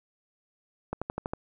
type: accelerating click train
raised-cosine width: 1 ms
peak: -17 dBFS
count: 6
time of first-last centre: 0.93-1.335 s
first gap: 86 ms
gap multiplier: 0.97
effects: none